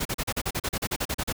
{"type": "noise bursts", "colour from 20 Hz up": "pink", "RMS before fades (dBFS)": -28, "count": 15, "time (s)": [0, 1.327], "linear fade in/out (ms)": 10, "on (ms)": 53, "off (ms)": 38, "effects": []}